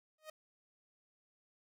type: tone with exponential growth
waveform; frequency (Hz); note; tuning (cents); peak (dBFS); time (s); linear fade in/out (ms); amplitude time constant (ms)
sawtooth; 622.3; D#5; 0; -39; 0.18-0.3; 5; 24
effects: none